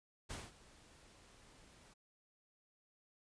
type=noise with ADSR envelope; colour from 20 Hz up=pink; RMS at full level=-45 dBFS; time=0.29-1.94 s; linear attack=19 ms; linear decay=200 ms; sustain=-18 dB; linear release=11 ms; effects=resampled to 22050 Hz